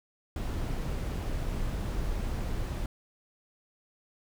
brown noise, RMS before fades -32 dBFS, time 0.36-2.86 s, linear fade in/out 2 ms, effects none

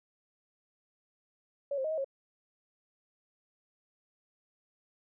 sine tone with pitch steps, 564 / 529 / 625 / 635 / 545 Hz, C#5 / C5 / D#5 / D#5 / C#5, +30 / +19 / +8 / +35 / -29 cents, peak -30 dBFS, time 1.71-2.045 s, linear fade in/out 5 ms, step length 67 ms, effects none

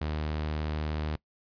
sawtooth tone, 76.6 Hz, D#2, 27 cents flat, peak -26 dBFS, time 0.01-1.16 s, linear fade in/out 5 ms, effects noise-tail reverb RT60 0.1 s tail -22 dB re dry + resampled to 11025 Hz

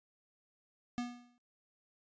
square tone with exponential decay, 242.8 Hz, B3, 29 cents flat, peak -33 dBFS, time 0.98-1.38 s, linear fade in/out 0 ms, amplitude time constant 85 ms, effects noise-tail reverb RT60 0.3 s tail -23 dB re dry + resampled to 16000 Hz

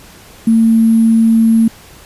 sine tone with sample-and-hold, 225.8 Hz, A3, 45 cents sharp, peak -6 dBFS, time 0.47-1.68 s, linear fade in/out 5 ms, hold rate 11025 Hz, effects pink hiss -39 dBFS RMS until 2.05 s + resampled to 32000 Hz

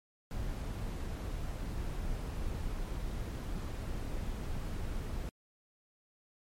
brown noise, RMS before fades -37 dBFS, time 0.31-5.29 s, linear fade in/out 0 ms, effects MP3 64 kbps

